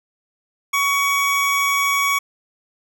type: tone pair together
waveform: square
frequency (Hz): 1120 / 2256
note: C#6 / C#7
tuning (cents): +18 / +30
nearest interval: octave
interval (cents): 1212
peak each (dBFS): -20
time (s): 0.73-2.19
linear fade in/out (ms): 10
effects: none